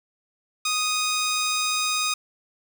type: tone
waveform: 10% pulse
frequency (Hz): 1244.5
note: D#6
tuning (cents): 0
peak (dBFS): -14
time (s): 0.65-2.14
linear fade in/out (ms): 5
effects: none